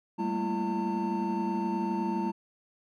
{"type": "tone cluster", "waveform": "triangle", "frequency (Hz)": [196.1, 223.8, 235.3, 336.5, 900], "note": ["G3", "A3", "A#3", "E4", "A5"], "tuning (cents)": [1, 30, 16, 36, 39], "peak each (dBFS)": [-30, -32, -39, -31, -31], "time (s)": [0.18, 2.32], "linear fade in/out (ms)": 20, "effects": ["tanh soft clip ceiling -18 dBFS"]}